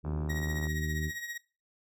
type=harmonic tone; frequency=77 Hz; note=D#2; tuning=17 cents flat; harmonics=1 / 2 / 3 / 4 / 5; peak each=-33 / -34 / -42 / -45 / -45 dBFS; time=0.03-1.12 s; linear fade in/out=50 ms
type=click train; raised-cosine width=1 ms; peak=-30 dBFS; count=45; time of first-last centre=0.05-0.67 s; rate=71 Hz
type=tone with tremolo; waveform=40% pulse; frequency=1894 Hz; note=A#6; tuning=27 cents sharp; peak=-34 dBFS; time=0.29-1.38 s; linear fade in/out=10 ms; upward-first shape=triangle; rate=15 Hz; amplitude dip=70%
effects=noise-tail reverb RT60 0.3 s tail -18 dB re dry